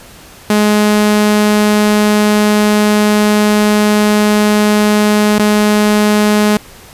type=tone with dropouts; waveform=sawtooth; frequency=210 Hz; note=G#3; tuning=19 cents sharp; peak=-4 dBFS; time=0.5-6.57 s; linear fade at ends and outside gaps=2 ms; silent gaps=5.384-5.394 s; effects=pink hiss -37 dBFS RMS until 6.93 s + resampled to 32000 Hz